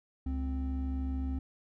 triangle tone pair together, 69.3 / 261.6 Hz, C#2 / C4, 0 / 0 cents, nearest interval octave + major seventh, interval 2300 cents, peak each -30 / -35 dBFS, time 0.26-1.39 s, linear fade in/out 5 ms, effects none

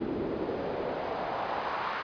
pink noise with band-pass filter sweep, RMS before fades -33 dBFS, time 0-2.03 s, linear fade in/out 20 ms, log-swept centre 300 to 1200 Hz, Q 1.9, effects resampled to 11025 Hz

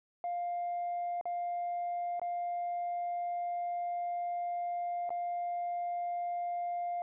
sine tone with dropouts, 701 Hz, F5, 6 cents sharp, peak -31 dBFS, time 0.24-7.02 s, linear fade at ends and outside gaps 1 ms, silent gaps 1.212-1.255 / 2.196-2.216 / 5.093-5.104 s, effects tanh soft clip ceiling -30 dBFS

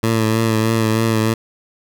15% pulse tone with vibrato, 111.7 Hz, A2, 27 cents sharp, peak -8 dBFS, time 0.03-1.34 s, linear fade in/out 5 ms, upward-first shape triangle, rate 3.2 Hz, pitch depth 37 cents each way, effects none

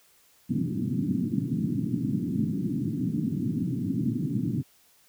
white band-pass noise, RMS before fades -28 dBFS, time 0.49-4.63 s, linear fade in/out 20 ms, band 110 to 290 Hz, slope 48 dB/octave, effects white hiss -61 dBFS RMS until 5.08 s

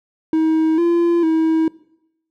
triangle tone with pitch steps, 318.1 / 341.9 / 321.2 Hz, D#4 / F4 / E4, +38 / -37 / -45 cents, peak -11 dBFS, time 0.33-1.68 s, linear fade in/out 2 ms, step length 450 ms, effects noise-tail reverb RT60 0.8 s tail -21 dB re dry

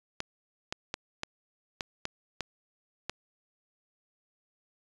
clicks, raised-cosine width 0.2 ms, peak -15 dBFS, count 8, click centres 0.204 / 0.725 / 0.941 / 1.234 / 1.808 / 2.054 / 2.407 / 3.096 s, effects resampled to 22050 Hz

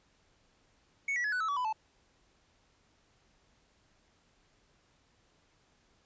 triangle tone with pitch steps, 2217 / 1941.2 / 1699.7 / 1488.2 / 1303.1 / 1141 / 999 / 874.7 Hz, C#7 / B6 / G#6 / F#6 / E6 / C#6 / B5 / A5, 0 / -30 / +40 / +10 / -20 / +50 / +20 / -10 cents, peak -28 dBFS, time 1.08-1.728 s, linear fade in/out 5 ms, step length 81 ms, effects pink hiss -69 dBFS RMS until 6.05 s + resampled to 16000 Hz

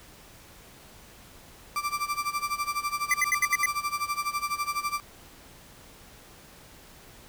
35% pulse tone with tremolo, 1174.7 Hz, D6, in tune, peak -23 dBFS, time 1.76-5 s, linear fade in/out 0 ms, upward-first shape sine, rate 12 Hz, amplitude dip 85%
square tone bursts, 2026 Hz, B6, 44 cents sharp, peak -21 dBFS, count 6, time 3.11-3.659 s, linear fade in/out 2 ms, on 29 ms, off 75 ms
effects pink hiss -51 dBFS RMS until 7.28 s

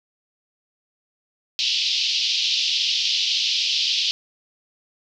pink band-pass noise, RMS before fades -22 dBFS, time 1.59-4.11 s, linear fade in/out 0 ms, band 2800 to 5300 Hz, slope 48 dB/octave, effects none

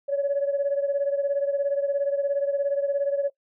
sine beating tone pair, 559 / 576 Hz, C#5 / D5, +14 / -34 cents, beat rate 17 Hz, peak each -22 / -27 dBFS, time 0.08-3.3 s, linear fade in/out 20 ms, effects noise-tail reverb RT60 0.1 s tail -21 dB re dry + tanh soft clip ceiling -16 dBFS

